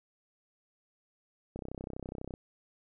click train, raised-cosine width 2 ms, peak -26 dBFS, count 26, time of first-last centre 1.56-2.339 s, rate 32.1 Hz, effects none

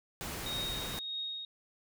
pink noise, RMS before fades -40 dBFS, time 0.21-0.99 s, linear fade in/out 0 ms
sine tone with tremolo, 3739 Hz, A#7, 4 cents sharp, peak -34 dBFS, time 0.46-1.45 s, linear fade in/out 2 ms, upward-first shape triangle, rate 1.7 Hz, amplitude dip 60%
effects none

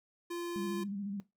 square tone, 345.5 Hz, F4, 19 cents flat, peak -37 dBFS, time 0.3-0.84 s, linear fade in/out 10 ms
sine tone with vibrato, 200.3 Hz, G3, 38 cents sharp, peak -36 dBFS, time 0.56-1.2 s, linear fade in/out 0 ms, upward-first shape square, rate 14 Hz, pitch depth 50 cents each way
effects noise-tail reverb RT60 0.2 s tail -18 dB re dry

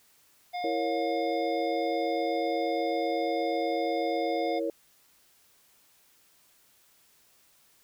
harmonic tone, 713 Hz, F5, 36 cents sharp, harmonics 1 / 3 / 5 / 7, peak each -31 / -41 / -45 / -48 dBFS, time 0.53-4.6 s, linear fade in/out 20 ms
sine chord, A# diminished, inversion second, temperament equal, 329.6 / 466.2 / 554.4 Hz, E4 / A#4 / C#5, 0 / 0 / 0 cents, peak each -32 dBFS, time 0.64-4.7 s, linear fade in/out 2 ms
effects white hiss -63 dBFS RMS until 7.83 s

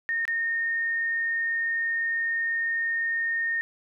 sine tone with dropouts, 1837 Hz, A#6, 26 cents flat, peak -24 dBFS, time 0.09-3.61 s, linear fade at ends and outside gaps 0 ms, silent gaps 0.253-0.279 s, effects none

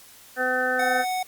harmonic tone, 254.3 Hz, C4, 49 cents flat, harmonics 1 / 2 / 3 / 5 / 6 / 7, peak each -34 / -27 / -29 / -34 / -25 / -29 dBFS, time 0.36-1.05 s, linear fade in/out 50 ms
square tone, 740 Hz, F#5, in tune, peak -25 dBFS, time 0.79-1.23 s, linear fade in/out 5 ms
effects white hiss -49 dBFS RMS until 1.27 s + Opus 48 kbps

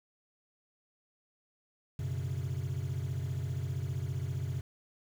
triangle chord, F# suspended fourth, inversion none, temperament equal, 92.5 / 123.47 / 138.59 Hz, F#2 / B2 / C#3, 0 / 0 / 0 cents, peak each -34 dBFS, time 1.99-4.61 s, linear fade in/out 5 ms, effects tanh soft clip ceiling -26 dBFS + 9-bit

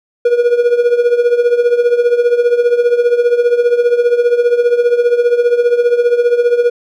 triangle tone with tremolo, 480.5 Hz, B4, 48 cents flat, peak -3 dBFS, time 0.25-6.7 s, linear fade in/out 5 ms, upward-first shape triangle, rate 15 Hz, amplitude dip 80%, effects none

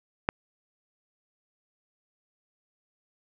click, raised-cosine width 0.5 ms, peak -8 dBFS, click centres 0.289 s, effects none

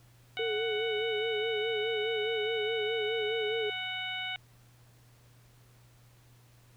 harmonic tone, 743 Hz, F#5, 7 cents sharp, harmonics 1 / 2 / 3 / 4 / 5, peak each -43 / -41 / -38 / -38 / -43 dBFS, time 0.37-4.36 s, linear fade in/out 0 ms
sine tone with vibrato, 438.6 Hz, A4, 6 cents flat, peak -30 dBFS, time 0.39-3.7 s, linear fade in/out 5 ms, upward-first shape sine, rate 4.8 Hz, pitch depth 78 cents each way
effects added 120 Hz sine -58 dBFS peak until 6.76 s + pink hiss -64 dBFS RMS until 6.76 s

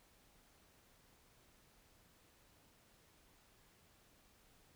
silence, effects pink hiss -69 dBFS RMS until 4.75 s

